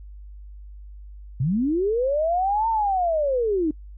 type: linear two-way sweep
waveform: sine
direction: up then down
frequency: 116.54 to 916 to 293.2 Hz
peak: -19 dBFS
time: 1.4-3.71 s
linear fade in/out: 5 ms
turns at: 2.69 s
effects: noise-tail reverb RT60 0.1 s tail -26 dB re dry + added 50 Hz sine -38 dBFS peak until 3.97 s